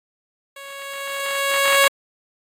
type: tone with level ramp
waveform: 10% pulse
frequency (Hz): 554.4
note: C#5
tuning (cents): 0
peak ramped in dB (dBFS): -28 to -3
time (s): 0.56-1.88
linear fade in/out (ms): 5
effects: AAC 64 kbps